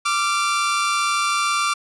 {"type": "tone pair together", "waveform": "sawtooth", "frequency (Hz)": [1174.7, 1376.8], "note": ["D6", "F6"], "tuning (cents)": [0, -25], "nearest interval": "minor third", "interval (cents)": 275, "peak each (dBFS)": [-16, -20], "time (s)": [0.05, 1.74], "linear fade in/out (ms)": 10, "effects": ["resampled to 24000 Hz"]}